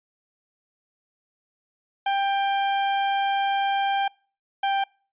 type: tone pair in turn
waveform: 40% pulse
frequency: 791 / 787.9 Hz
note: G5 / G5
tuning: +15 / +9 cents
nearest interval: unison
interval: 6 cents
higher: first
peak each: -20 dBFS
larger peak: neither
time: 2.06-4.08 / 4.63-4.84 s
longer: first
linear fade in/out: 5 ms
effects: noise-tail reverb RT60 0.4 s tail -26 dB re dry + resampled to 8000 Hz